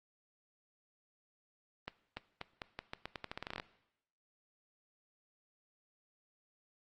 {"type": "accelerating click train", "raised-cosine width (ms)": 0.3, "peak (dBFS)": -24, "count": 18, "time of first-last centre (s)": [1.88, 3.599], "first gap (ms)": 290, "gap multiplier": 0.84, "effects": ["noise-tail reverb RT60 0.8 s tail -17 dB re dry", "Opus 24 kbps"]}